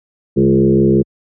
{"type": "tone with frequency modulation", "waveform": "sine", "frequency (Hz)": 277.2, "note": "C#4", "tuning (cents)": 0, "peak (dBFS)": -8, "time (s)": [0.36, 1.03], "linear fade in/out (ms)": 20, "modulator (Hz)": 65.6, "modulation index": 2.3, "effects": ["high-pass 60 Hz 12 dB/octave"]}